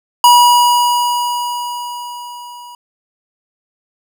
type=tone with level ramp; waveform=square; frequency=968 Hz; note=B5; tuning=35 cents flat; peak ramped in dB=-4 to -33 dBFS; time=0.24-2.75 s; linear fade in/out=2 ms; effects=none